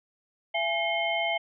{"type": "tone cluster", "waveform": "sine", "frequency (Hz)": [674, 833, 2148, 3088], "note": ["E5", "G#5", "C7", "G7"], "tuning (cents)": [38, 5, 45, -27], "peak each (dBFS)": [-29, -33, -29, -33], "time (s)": [0.54, 1.38], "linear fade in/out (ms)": 10, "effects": []}